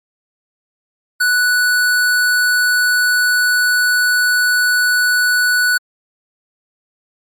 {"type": "tone", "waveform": "square", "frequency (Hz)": 1480, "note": "F#6", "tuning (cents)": 0, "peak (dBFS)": -12, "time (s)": [1.2, 5.78], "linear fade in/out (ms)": 10, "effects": ["MP3 64 kbps"]}